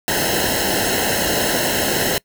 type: noise with comb filter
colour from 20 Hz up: pink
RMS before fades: -19 dBFS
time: 0.08-2.18 s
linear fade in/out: 0 ms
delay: 0.85 ms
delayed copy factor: -0.9
effects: noise-tail reverb RT60 0.1 s tail -24 dB re dry